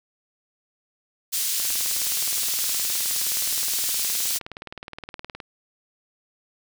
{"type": "high-pass noise", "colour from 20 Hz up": "pink", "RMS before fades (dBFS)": -25, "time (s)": [1.32, 4.39], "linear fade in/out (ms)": 20, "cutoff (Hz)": 4900, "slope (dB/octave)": 12}
{"type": "click train", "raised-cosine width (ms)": 0.3, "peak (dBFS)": -20, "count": 74, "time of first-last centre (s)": [1.6, 5.402], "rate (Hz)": 19.2}
{"effects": []}